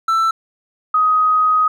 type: tone pair in turn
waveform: triangle / sine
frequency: 1330 / 1255.4 Hz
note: E6 / D#6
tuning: +15 / +15 cents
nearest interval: minor second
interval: 100 cents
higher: first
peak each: -11 dBFS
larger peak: neither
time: 0.08-0.31 / 0.94-1.68 s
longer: second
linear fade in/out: 5 ms
effects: none